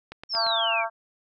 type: click train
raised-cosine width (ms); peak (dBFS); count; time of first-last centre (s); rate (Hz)
0.3; -22; 4; 0.12-0.466; 8.66
type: exponential sweep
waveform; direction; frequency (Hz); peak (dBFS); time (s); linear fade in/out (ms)
sine; down; 5580 to 2200; -24; 0.29-0.85; 50
type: harmonic tone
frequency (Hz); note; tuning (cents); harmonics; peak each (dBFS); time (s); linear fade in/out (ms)
226.2; A3; +48; 3 / 4 / 5 / 6 / 7; -28 / -30 / -32 / -34 / -35; 0.33-0.9; 50
effects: none